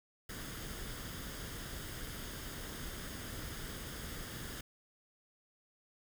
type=noise with comb filter; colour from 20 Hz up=pink; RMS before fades=-44 dBFS; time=0.29-4.61 s; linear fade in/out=5 ms; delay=0.6 ms; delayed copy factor=+0.5; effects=none